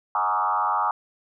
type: tone with frequency modulation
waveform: sine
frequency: 1034 Hz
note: C6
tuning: 21 cents flat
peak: -20 dBFS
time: 0.15-0.91 s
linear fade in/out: 2 ms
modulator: 96.1 Hz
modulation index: 2.8
effects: none